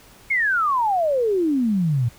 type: exponential sweep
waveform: sine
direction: down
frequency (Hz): 2217 to 112.7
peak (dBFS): -17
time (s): 0.3-2.09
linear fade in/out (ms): 10
effects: pink hiss -49 dBFS RMS until 2.18 s